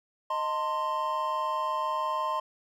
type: chord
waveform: triangle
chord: A diminished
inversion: second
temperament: equal with one note detuned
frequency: 622.3 / 900.6 / 1046.5 Hz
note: Eb5 / A5 / C6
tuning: 0 / +40 / 0 cents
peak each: -33 / -32 / -27 dBFS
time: 0.3-2.4 s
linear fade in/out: 5 ms
effects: none